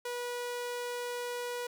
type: tone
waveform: sawtooth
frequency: 486.5 Hz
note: B4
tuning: 26 cents flat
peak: -31 dBFS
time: 0.05-1.67 s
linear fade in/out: 5 ms
effects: none